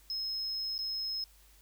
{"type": "tone with dropouts", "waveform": "triangle", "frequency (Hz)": 5160, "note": "E8", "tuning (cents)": -38, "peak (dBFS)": -32, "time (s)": [0.1, 1.24], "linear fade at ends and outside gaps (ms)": 1, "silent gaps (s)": [0.78, 0.789], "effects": ["added 50 Hz sine -60 dBFS peak until 1.61 s", "white hiss -63 dBFS RMS until 1.61 s"]}